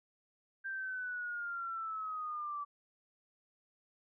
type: linear sweep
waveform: sine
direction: down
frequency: 1582 to 1152 Hz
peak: -37 dBFS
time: 0.64-2.65 s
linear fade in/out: 20 ms
effects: none